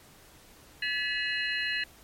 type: tone cluster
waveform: sine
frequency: 1714 / 1966 / 2580 / 2879 / 4114 Hz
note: A6 / B6 / E7 / F#7 / C8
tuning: -46 / -8 / -38 / -48 / -30 cents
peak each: -32 / -34 / -36 / -35 / -37 dBFS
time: 0.82-1.84 s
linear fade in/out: 5 ms
effects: pink hiss -55 dBFS RMS until 2.03 s + MP3 64 kbps